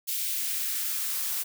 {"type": "noise with high-pass filter sweep", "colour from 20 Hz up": "blue", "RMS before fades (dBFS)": -30, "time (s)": [0.07, 1.44], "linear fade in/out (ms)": 20, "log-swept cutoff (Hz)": [2800, 810], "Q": 1.2, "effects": []}